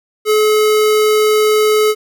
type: tone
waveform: square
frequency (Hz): 427.9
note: A4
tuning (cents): -48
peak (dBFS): -10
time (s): 0.25-1.95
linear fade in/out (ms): 50
effects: none

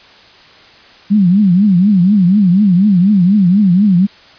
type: tone with vibrato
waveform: sine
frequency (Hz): 191.7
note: G3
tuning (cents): -38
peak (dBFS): -6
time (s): 1.1-4.07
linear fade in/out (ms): 20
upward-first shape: triangle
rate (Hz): 4.1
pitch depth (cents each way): 220
effects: white hiss -41 dBFS RMS until 4.38 s + resampled to 11025 Hz

